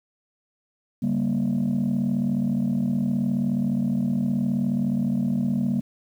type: chord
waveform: sine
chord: G diminished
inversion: second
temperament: just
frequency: 141.12 / 196 / 235.2 Hz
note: Db3 / G3 / Bb3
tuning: +31 / 0 / +16 cents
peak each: -27 / -23 / -22 dBFS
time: 1.02-5.81 s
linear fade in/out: 10 ms
effects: tanh soft clip ceiling -17 dBFS + 9-bit